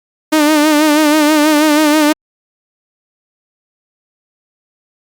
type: tone with vibrato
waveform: sawtooth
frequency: 303.1 Hz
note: D#4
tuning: 45 cents flat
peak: -4 dBFS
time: 0.32-2.13 s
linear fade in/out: 10 ms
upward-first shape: sine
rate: 6.2 Hz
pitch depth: 58 cents each way
effects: Opus 48 kbps